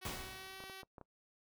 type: tone with pitch glide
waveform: 5% pulse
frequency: 373.9 to 382.4 Hz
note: F#4 to G4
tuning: +18 to -43 cents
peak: -37 dBFS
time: 0.01-0.83 s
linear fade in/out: 20 ms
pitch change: +39 cents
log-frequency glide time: 0.14-0.55 s
type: noise with exponential decay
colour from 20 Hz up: pink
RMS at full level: -40 dBFS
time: 0.05-0.79 s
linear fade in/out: 2 ms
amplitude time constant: 160 ms
type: clicks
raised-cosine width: 1 ms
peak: -37 dBFS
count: 6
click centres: 0.604 / 0.639 / 0.698 / 0.832 / 0.982 / 1.013 s
effects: noise-tail reverb RT60 0.1 s tail -23 dB re dry